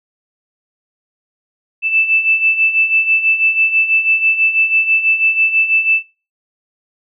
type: beating tone pair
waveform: sine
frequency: 2637 / 2643.1 Hz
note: E7 / E7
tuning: 0 / +4 cents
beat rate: 6.1 Hz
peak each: -18 / -12 dBFS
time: 1.82-6.03 s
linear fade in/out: 50 ms
effects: noise-tail reverb RT60 0.3 s tail -19 dB re dry